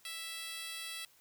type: tone with high-pass filter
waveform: 10% pulse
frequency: 659.3 Hz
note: E5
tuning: in tune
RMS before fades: -43 dBFS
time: 0.05-1.05 s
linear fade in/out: 2 ms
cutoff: 2600 Hz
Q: 0.64
effects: white hiss -65 dBFS RMS until 1.2 s